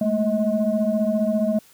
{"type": "tone cluster", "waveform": "sine", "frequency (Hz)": [209.4, 224.2, 634], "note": ["G#3", "A3", "D#5"], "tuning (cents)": [15, 33, 32], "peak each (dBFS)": -22, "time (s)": [0.01, 1.59], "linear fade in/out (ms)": 5, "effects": ["tanh soft clip ceiling -11 dBFS", "white hiss -53 dBFS RMS until 1.73 s"]}